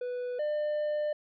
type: tone pair in turn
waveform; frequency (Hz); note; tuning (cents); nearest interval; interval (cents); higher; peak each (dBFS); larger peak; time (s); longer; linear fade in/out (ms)
triangle; 494 / 599.4; B4 / D5; 0 / +35; minor third; 335; second; -30 / -26; second; 0.01-0.39 / 0.39-1.13; second; 5
effects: resampled to 11025 Hz